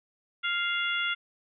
harmonic tone with a mistuned harmonic, 698.5 Hz, F5, in tune, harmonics 2 / 3 / 4 / 5, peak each -30 / -32 / -33 / -34 dBFS, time 0.43-1.15 s, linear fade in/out 20 ms, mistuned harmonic 5, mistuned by -47 cents, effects none

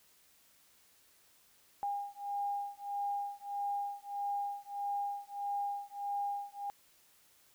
sine beating tone pair, 808 / 809.6 Hz, G#5 / G#5, -48 / -44 cents, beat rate 1.6 Hz, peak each -38 / -38 dBFS, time 1.83-6.7 s, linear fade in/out 0 ms, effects white hiss -66 dBFS RMS until 7.54 s

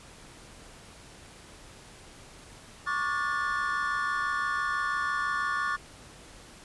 triangle chord, D major seventh, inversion third, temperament equal with one note detuned, 1108.7 / 1174.7 / 1442 / 1760 Hz, C#6 / D6 / F#6 / A6, 0 / 0 / -45 / 0 cents, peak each -31 dBFS, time 2.86-5.77 s, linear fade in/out 20 ms, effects pink hiss -50 dBFS RMS until 6.64 s + resampled to 24000 Hz

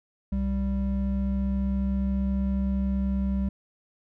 triangle tone pair together, 65.41 / 196 Hz, C2 / G3, 0 / 0 cents, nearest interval octave + perfect fifth, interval 1900 cents, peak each -25 / -24 dBFS, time 0.32-3.49 s, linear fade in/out 5 ms, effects none

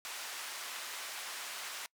pink band-pass noise, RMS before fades -43 dBFS, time 0.05-1.86 s, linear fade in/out 0 ms, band 1100 to 12000 Hz, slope 12 dB/octave, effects noise-tail reverb RT60 0.1 s tail -25 dB re dry

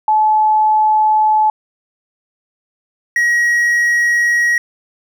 sine / triangle tone pair in turn, 861 / 1900.8 Hz, A5 / A#6, -38 / +33 cents, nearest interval octave + major second, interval 1371 cents, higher second, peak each -9 dBFS, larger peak neither, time 0.08-1.5 / 3.16-4.58 s, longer neither, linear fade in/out 2 ms, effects none

